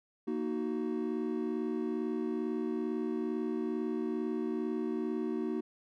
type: chord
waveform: triangle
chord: D# minor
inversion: second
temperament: just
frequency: 233.3 / 311.1 / 373.4 Hz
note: A#3 / D#4 / F#4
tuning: +2 / 0 / +16 cents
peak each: -34 dBFS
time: 0.27-5.61 s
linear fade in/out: 10 ms
effects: none